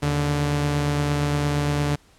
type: tone pair together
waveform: sawtooth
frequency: 77.08 / 145.5 Hz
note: D#2 / D3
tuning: -16 / -16 cents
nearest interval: major seventh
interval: 1100 cents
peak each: -25 / -17 dBFS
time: 0.02-1.96 s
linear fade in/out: 10 ms
effects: pink hiss -56 dBFS RMS until 2.18 s + low-pass 10000 Hz 12 dB/octave